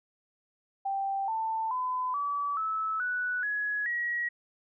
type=tone with pitch steps; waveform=sine; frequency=784 / 890.2 / 1010.9 / 1147.8 / 1303.4 / 1480 / 1680.5 / 1908.3 Hz; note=G5 / A5 / B5 / D6 / E6 / F#6 / G#6 / A#6; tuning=0 / +20 / +40 / -40 / -20 / 0 / +20 / +40 cents; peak=-28 dBFS; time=0.85-4.29 s; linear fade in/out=10 ms; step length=430 ms; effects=none